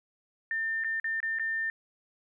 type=tone with dropouts; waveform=sine; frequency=1800 Hz; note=A6; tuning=39 cents sharp; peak=-28 dBFS; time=0.51-1.7 s; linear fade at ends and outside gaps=1 ms; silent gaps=0.838-0.845 / 0.999-1.043 / 1.203-1.229 / 1.387-1.396 s; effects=none